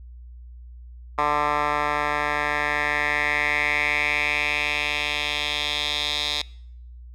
10% pulse tone with band-pass filter sweep, 147.9 Hz, D3, 13 cents sharp, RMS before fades -24 dBFS, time 1.18-6.42 s, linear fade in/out 5 ms, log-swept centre 1200 to 3900 Hz, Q 3.6, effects noise-tail reverb RT60 0.7 s tail -24 dB re dry + added 60 Hz sine -39 dBFS peak until 7.14 s

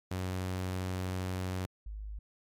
sawtooth / sine tone pair in turn, 92.5 / 51.91 Hz, F#2 / G#1, 0 / 0 cents, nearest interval minor seventh, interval 1000 cents, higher first, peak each -29 / -38 dBFS, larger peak first, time 0.11-1.66 / 1.86-2.19 s, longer first, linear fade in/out 5 ms, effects MP3 96 kbps

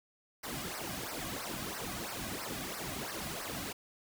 pink noise with flanger, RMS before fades -40 dBFS, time 0.43-3.73 s, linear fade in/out 10 ms, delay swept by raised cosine 0.28 to 2.28 ms, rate 3 Hz, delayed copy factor -0.9, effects none

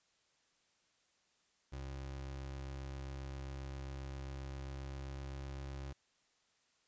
30% pulse tone with pitch glide, 67.5 to 68.05 Hz, C#2 to C#2, -45 to -31 cents, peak -40 dBFS, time 1.72-5.93 s, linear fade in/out 10 ms, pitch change +14 cents, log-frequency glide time 4.52-5.8 s, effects white hiss -75 dBFS RMS until 6.87 s + resampled to 16000 Hz

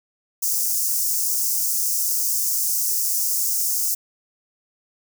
white high-pass noise, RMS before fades -22 dBFS, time 0.42-3.95 s, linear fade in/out 10 ms, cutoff 5300 Hz, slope 48 dB/octave, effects none

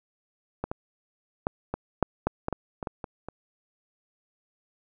clicks, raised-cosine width 1 ms, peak -15 / -17 / -11 / -15 / -6 / -9 / -13 / -14 / -19 / -17 / -20 / -22 dBFS, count 12, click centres 0.64 / 0.715 / 1.469 / 1.74 / 2.027 / 2.27 / 2.484 / 2.527 / 2.828 / 2.872 / 3.042 / 3.286 s, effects none

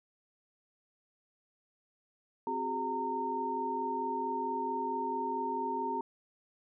sine tone cluster, 261 / 368.2 / 412.7 / 918 Hz, C4 / F#4 / G#4 / A#5, -4 / -8 / -11 / -27 cents, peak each -40 / -40 / -40 / -33 dBFS, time 2.47-6.01 s, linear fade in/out 2 ms, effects none

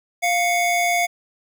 square tone pair together, 698.5 / 2215 Hz, F5 / C#7, 0 / -2 cents, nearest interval octave + minor sixth, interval 1998 cents, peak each -20 / -22 dBFS, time 0.22-1.07 s, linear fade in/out 20 ms, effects none

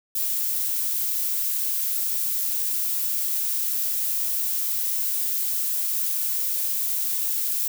violet noise, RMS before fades -25 dBFS, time 0.15-7.68 s, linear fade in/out 5 ms, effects none

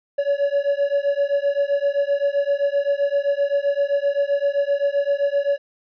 triangle beating tone pair, 562 / 569.7 Hz, C#5 / C#5, +24 / +47 cents, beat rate 7.7 Hz, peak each -19 dBFS, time 0.18-5.58 s, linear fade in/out 10 ms, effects resampled to 11025 Hz

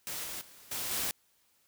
white noise with level steps, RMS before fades -38 / -40 / -55 / -36 / -33 dBFS, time 0.07-1.11 s, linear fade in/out 0 ms, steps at 0.24 / 0.41 / 0.71 / 0.91 s, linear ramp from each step 5 ms, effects white hiss -70 dBFS RMS until 1.67 s

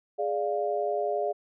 sine chord, D diminished, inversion second, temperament equal, 415.3 / 587.3 / 698.5 Hz, Ab4 / D5 / F5, 0 / 0 / 0 cents, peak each -30 dBFS, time 0.18-1.33 s, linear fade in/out 20 ms, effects none

